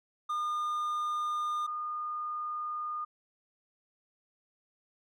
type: tone pair in turn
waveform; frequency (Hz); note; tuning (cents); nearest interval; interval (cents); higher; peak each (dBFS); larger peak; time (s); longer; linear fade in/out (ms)
triangle / sine; 1214 / 1220; D#6 / D#6; -43 / -34; unison; 9; second; -28 / -33; first; 0.29-1.67 / 1.67-3.05; neither; 10
effects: none